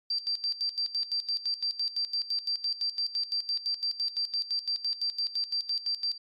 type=tone with tremolo; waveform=sine; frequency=4699 Hz; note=D8; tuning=in tune; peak=-26 dBFS; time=0.1-6.18 s; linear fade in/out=5 ms; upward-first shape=square; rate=5.9 Hz; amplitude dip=80%; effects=MP3 64 kbps